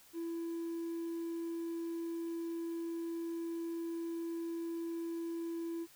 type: tone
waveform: triangle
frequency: 334.4 Hz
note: E4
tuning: 25 cents sharp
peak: -34 dBFS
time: 0.13-5.87 s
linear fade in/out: 50 ms
effects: tanh soft clip ceiling -31 dBFS + white hiss -61 dBFS RMS until 5.95 s